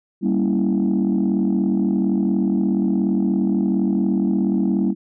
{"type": "chord", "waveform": "sine", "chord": "G diminished seventh", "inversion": "none", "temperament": "equal", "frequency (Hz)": [196, 233.1, 277.2, 329.6], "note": ["G3", "Bb3", "Db4", "Fb4"], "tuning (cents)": [0, 0, 0, 0], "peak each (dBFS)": [-18, -21, -23, -22], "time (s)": [0.21, 4.95], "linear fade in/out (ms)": 50, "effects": ["tanh soft clip ceiling -11 dBFS"]}